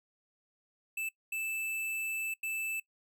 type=tone bursts at uneven times; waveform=square; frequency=2637 Hz; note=E7; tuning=in tune; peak=-34 dBFS; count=3; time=0.97-1.09 / 1.32-2.34 / 2.43-2.8 s; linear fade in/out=5 ms; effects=noise-tail reverb RT60 0.1 s tail -21 dB re dry